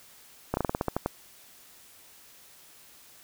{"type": "slowing click train", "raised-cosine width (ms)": 1, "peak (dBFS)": -12, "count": 10, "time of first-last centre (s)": [0.54, 1.06], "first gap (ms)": 31, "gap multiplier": 1.15, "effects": ["white hiss -54 dBFS RMS until 3.23 s"]}